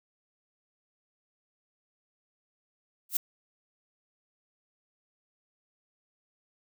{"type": "noise with exponential growth", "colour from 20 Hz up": "violet", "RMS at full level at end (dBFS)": -20, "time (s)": [3.09, 3.17], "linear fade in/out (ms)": 5, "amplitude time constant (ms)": 17, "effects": []}